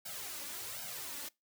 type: noise with flanger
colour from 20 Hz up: white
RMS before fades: -43 dBFS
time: 0.05-1.29 s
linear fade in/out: 10 ms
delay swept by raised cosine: 1.3 to 3.5 ms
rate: 1.3 Hz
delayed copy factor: +0.95
effects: noise-tail reverb RT60 0.2 s tail -23 dB re dry + high-pass 80 Hz 12 dB/octave

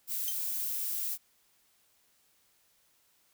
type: noise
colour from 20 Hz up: violet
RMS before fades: -34 dBFS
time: 0.07-1.18 s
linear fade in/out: 50 ms
type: tone with exponential decay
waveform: 15% pulse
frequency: 3136 Hz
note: G7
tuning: in tune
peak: -24 dBFS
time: 0.28-0.37 s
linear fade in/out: 0 ms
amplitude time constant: 19 ms
effects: white hiss -69 dBFS RMS until 3.33 s

